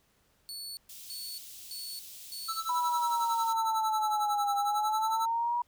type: tone bursts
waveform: sawtooth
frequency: 4435 Hz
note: C#8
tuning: in tune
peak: -36 dBFS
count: 4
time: 0.49-2.6 s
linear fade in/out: 0 ms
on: 280 ms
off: 330 ms
type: high-pass noise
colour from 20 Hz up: white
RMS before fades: -47 dBFS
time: 0.89-3.53 s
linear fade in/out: 5 ms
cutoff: 3000 Hz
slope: 24 dB/octave
type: tone with tremolo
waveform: square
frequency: 1318.5 Hz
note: E6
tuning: in tune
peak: -31 dBFS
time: 2.48-5.26 s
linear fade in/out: 10 ms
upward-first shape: sine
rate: 11 Hz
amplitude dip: 85%
type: linear two-way sweep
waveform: sine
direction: down then up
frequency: 987.8 to 806 to 966 Hz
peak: -27 dBFS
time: 2.69-5.62 s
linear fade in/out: 5 ms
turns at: 4.56 s
effects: pink hiss -69 dBFS RMS until 5.67 s